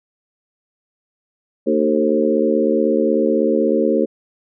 harmonic tone with a mistuned harmonic, 76.2 Hz, D#2, 36 cents flat, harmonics 3 / 4 / 5 / 6 / 7, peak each -20 / -20 / -20 / -20 / -20 dBFS, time 1.66-4.06 s, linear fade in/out 20 ms, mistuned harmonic 6, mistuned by -26 cents, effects none

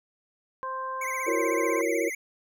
harmonic tone, 523.3 Hz, C5, in tune, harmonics 1 / 2 / 3, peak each -38 / -31 / -42 dBFS, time 0.63-1.81 s, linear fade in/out 0 ms
square tone with vibrato, 2144 Hz, C7, 42 cents sharp, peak -32 dBFS, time 1.01-2.15 s, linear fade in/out 5 ms, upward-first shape triangle, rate 16 Hz, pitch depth 140 cents each way
sine chord, F# dominant seventh, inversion third, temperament equal with one note detuned, 335.6 / 370 / 466.2 / 554.4 Hz, E4 / F#4 / A#4 / C#5, +31 / 0 / 0 / 0 cents, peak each -29 / -32 / -28 / -31 dBFS, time 1.26-2.1 s, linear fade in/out 20 ms
effects none

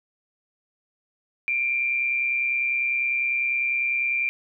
sine tone with amplitude modulation, 2372 Hz, D7, 17 cents sharp, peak -19 dBFS, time 1.48-4.29 s, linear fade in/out 0 ms, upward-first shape sine, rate 130 Hz, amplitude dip 50%, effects none

